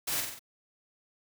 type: noise with echo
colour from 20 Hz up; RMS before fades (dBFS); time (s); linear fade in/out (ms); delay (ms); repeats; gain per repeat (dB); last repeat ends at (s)
white; -32; 0.07-0.21; 10; 46; 4; -4; 0.394
effects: none